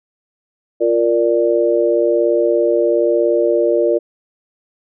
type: chord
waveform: sine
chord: Bb major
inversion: second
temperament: equal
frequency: 349.2 / 466.2 / 587.3 Hz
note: F4 / Bb4 / D5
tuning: 0 / 0 / 0 cents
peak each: -16 dBFS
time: 0.8-3.99 s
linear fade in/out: 20 ms
effects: none